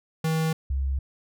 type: tone pair in turn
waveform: square / sine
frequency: 160 / 67.43 Hz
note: D#3 / C#2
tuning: +49 / -47 cents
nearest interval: octave + minor third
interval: 1496 cents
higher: first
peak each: -23 dBFS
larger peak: neither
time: 0.24-0.53 / 0.7-0.99 s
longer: neither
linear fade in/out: 5 ms
effects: none